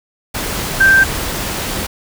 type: tone in noise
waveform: sine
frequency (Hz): 1568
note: G6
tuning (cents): 0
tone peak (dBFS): -6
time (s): 0.8-1.04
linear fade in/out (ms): 10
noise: pink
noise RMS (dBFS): -21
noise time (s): 0.34-1.87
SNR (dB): +12
effects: none